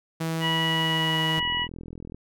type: tone with pitch glide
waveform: sawtooth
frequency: 162.7 to 158.98 Hz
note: E3 to D#3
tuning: -22 to +38 cents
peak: -22 dBFS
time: 0.2-1.4 s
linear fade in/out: 10 ms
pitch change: -40 cents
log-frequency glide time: 0.63-1.19 s
type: harmonic tone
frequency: 974 Hz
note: B5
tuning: 24 cents flat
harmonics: 1 / 2 / 3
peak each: -31 / -29 / -26 dBFS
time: 0.4-1.68 s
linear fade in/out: 50 ms
type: click train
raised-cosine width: 3 ms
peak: -26 dBFS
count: 33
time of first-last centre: 1.38-2.146 s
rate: 41.8 Hz
effects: none